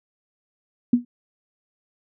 sine tone with exponential decay, 242.3 Hz, B3, 33 cents flat, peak -9 dBFS, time 0.93-1.05 s, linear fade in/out 5 ms, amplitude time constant 26 ms, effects none

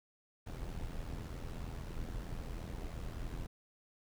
brown noise with amplitude modulation, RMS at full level -39 dBFS, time 0.46-3.47 s, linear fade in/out 10 ms, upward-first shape sine, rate 83.1 Hz, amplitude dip 65%, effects none

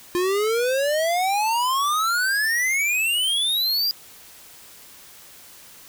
square exponential sweep, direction up, 348.4 to 4884 Hz, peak -20 dBFS, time 0.15-3.91 s, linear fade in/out 0 ms, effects white hiss -46 dBFS RMS until 5.88 s

